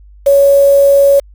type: tone with quantisation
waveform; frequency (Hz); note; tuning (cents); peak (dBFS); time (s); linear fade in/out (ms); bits
sine; 559; C#5; +14; -4; 0.26-1.2; 10; 4
effects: added 50 Hz sine -36 dBFS peak until 1.34 s